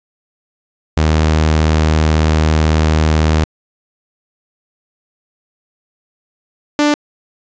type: tone pair in turn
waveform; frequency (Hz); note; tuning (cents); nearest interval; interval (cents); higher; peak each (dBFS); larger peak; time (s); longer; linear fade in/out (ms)
sawtooth; 78.1 / 294.9; D#2 / D4; +7 / +7; octave + major seventh; 2300; second; -6; neither; 0.97-3.44 / 6.79-6.94; first; 0
effects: resampled to 16000 Hz + 8-bit